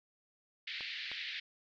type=band-pass noise; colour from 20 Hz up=pink; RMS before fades=-42 dBFS; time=0.67-1.4 s; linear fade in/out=5 ms; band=1800 to 4400 Hz; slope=48 dB/octave
type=clicks; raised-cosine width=0.3 ms; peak=-29 dBFS; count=2; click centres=0.808 / 1.116 s
effects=none